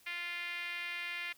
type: tone with band-pass filter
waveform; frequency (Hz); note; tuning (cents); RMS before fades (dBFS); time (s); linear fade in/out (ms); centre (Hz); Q
5% pulse; 348.5; F4; -4; -40; 0.06-1.33; 10; 2200; 3.2
effects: white hiss -64 dBFS RMS until 1.37 s